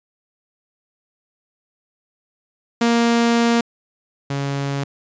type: tone pair in turn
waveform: sawtooth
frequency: 234 / 139.7 Hz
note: A#3 / C#3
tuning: +7 / +14 cents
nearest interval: major sixth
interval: 893 cents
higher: first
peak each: -10 / -17 dBFS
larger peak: first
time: 2.81-3.61 / 4.3-4.84 s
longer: first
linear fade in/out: 5 ms
effects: resampled to 16000 Hz